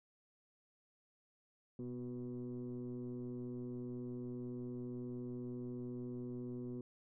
sine tone with frequency modulation, 246.9 Hz, B3, in tune, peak -40 dBFS, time 1.79-6.81 s, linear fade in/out 2 ms, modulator 122 Hz, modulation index 1.1, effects tanh soft clip ceiling -38 dBFS

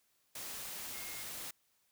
sine tone in noise, 2138 Hz, C7, 37 cents sharp, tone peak -51 dBFS, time 0.94-1.23 s, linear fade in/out 5 ms, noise white, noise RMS -44 dBFS, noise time 0.35-1.51 s, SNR -10 dB, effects white hiss -75 dBFS RMS until 1.91 s

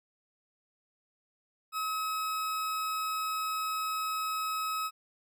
40% pulse tone, 1280 Hz, D#6, 49 cents sharp, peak -30 dBFS, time 1.72-4.91 s, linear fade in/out 50 ms, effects none

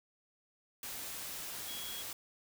sine tone in noise, 3325 Hz, G#7, 1 cent sharp, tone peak -45 dBFS, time 1.68-2.02 s, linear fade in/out 2 ms, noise white, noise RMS -43 dBFS, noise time 0.83-2.13 s, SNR -5 dB, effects none

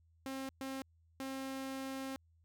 sawtooth tone bursts at uneven times, 267.3 Hz, C4, 37 cents sharp, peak -36 dBFS, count 3, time 0.26-0.49 / 0.61-0.82 / 1.2-2.16 s, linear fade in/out 0 ms, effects added 82 Hz sine -66 dBFS peak until 2.44 s

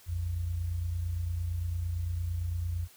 sine tone pair together, 57.68 / 86.5 Hz, A#1 / F2, -18 / -16 cents, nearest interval perfect fifth, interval 702 cents, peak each -38 / -30 dBFS, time 0.06-2.88 s, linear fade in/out 50 ms, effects white hiss -57 dBFS RMS until 2.96 s

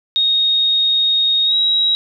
sine tone with pitch glide, 3729 to 3845 Hz, A#7 to B7, 0 to -47 cents, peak -12 dBFS, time 0.16-1.95 s, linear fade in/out 0 ms, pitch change +53 cents, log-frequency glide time 1.45-1.55 s, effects none

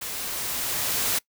white noise with level ramp, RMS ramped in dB -33 to -24 dBFS, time 0.01-1.19 s, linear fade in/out 10 ms, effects noise-tail reverb RT60 0.1 s tail -23 dB re dry

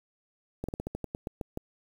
slowing click train, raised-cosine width 2 ms, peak -20 dBFS, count 11, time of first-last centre 0.64-1.574 s, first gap 46 ms, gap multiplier 1.15, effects 8-bit

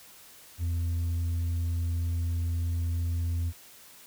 sine tone with tanh clipping, 84.9 Hz, F2, 48 cents flat, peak -27 dBFS, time 0.58-3.53 s, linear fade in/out 50 ms, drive 3 dB, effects white hiss -52 dBFS RMS until 4.06 s

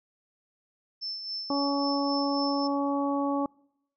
sine tone with tremolo, 5300 Hz, E8, 9 cents sharp, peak -31 dBFS, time 1.01-2.68 s, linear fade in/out 20 ms, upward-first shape sine, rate 3.7 Hz, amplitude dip 50%
harmonic tone, 281.2 Hz, C#4, 25 cents sharp, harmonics 1 / 2 / 3 / 4, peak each -27 / -32 / -33 / -34 dBFS, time 1.5-3.46 s, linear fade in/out 2 ms
effects noise-tail reverb RT60 0.8 s tail -26 dB re dry

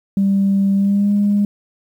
sine tone with pitch glide, 196.6 to 204.1 Hz, G3 to G#3, +5 to -30 cents, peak -11 dBFS, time 0.17-1.45 s, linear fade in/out 2 ms, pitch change +65 cents, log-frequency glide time 0.75-1.11 s, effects tanh soft clip ceiling -8 dBFS + 8-bit

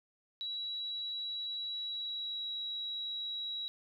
sine tone with pitch glide, 3903 to 3878 Hz, B7 to B7, -21 to -32 cents, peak -36 dBFS, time 0.41-3.68 s, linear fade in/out 0 ms, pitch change -11 cents, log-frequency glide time 1.71-2.5 s, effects 12-bit

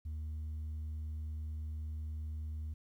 sine tone, 77.4 Hz, D#2, 9 cents flat, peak -35 dBFS, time 0.05-2.74 s, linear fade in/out 10 ms, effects tanh soft clip ceiling -37 dBFS + 12-bit

